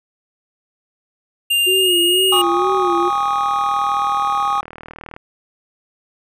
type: tone with pitch glide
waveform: square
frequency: 2800 to 2860 Hz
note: F7 to F7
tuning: +4 to +41 cents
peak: -14 dBFS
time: 1.5-2.42 s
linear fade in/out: 10 ms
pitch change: +37 cents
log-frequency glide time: 1.74-1.92 s
type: tone with vibrato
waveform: sine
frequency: 361.6 Hz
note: F#4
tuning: 40 cents flat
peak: -17 dBFS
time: 1.66-3.1 s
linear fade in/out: 20 ms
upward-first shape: sine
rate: 2.1 Hz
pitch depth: 92 cents each way
type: chord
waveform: triangle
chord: Ab suspended fourth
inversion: none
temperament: equal with one note detuned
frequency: 811.2 / 1108.7 / 1244.5 Hz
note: Ab5 / Db6 / Eb6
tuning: -41 / 0 / 0 cents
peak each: -18 / -19 / -18 dBFS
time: 2.32-4.61 s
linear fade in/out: 5 ms
type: click train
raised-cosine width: 0.5 ms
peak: -19 dBFS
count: 112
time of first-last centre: 2.34-5.164 s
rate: 39.3 Hz
effects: none